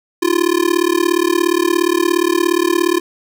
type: tone with amplitude modulation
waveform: square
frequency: 346.3 Hz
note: F4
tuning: 15 cents flat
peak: -9 dBFS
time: 0.22-3 s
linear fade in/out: 10 ms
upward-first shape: sine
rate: 37.1 Hz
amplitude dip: 100%
effects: none